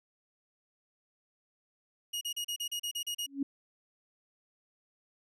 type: tone bursts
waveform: sawtooth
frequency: 2878 Hz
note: F#7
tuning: 49 cents flat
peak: -30 dBFS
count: 10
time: 2.13-3.265 s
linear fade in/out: 10 ms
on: 82 ms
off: 35 ms
type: tone with exponential growth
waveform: sine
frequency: 277.2 Hz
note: C#4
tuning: in tune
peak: -25 dBFS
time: 3.26-3.43 s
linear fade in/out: 5 ms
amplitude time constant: 35 ms
effects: resampled to 32000 Hz